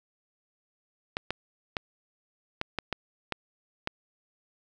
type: clicks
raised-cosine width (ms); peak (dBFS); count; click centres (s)
0.3; -13; 8; 1.169 / 1.306 / 1.768 / 2.614 / 2.787 / 2.927 / 3.323 / 3.874
effects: none